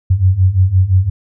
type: beating tone pair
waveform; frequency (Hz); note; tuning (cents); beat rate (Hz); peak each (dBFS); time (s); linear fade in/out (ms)
sine; 90.3 / 96.1; F#2 / G2; -42 / -34; 5.8; -13 / -10; 0.1-1.1; 10
effects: none